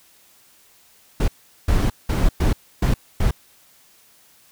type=noise bursts at uneven times; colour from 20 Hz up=brown; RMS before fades=-17 dBFS; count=6; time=1.2-1.28 / 1.68-1.9 / 2.09-2.29 / 2.4-2.53 / 2.82-2.94 / 3.2-3.31 s; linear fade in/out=5 ms; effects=white hiss -54 dBFS RMS until 4.51 s